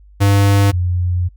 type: tone pair in turn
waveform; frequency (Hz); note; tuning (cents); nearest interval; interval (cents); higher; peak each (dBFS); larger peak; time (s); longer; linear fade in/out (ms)
square / sine; 100 / 89.09; G2 / F2; +35 / +35; major second; 200; first; -10 / -14; first; 0.2-0.72 / 0.72-1.29; second; 20
effects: noise-tail reverb RT60 0.1 s tail -26 dB re dry + added 50 Hz sine -41 dBFS peak until 1.36 s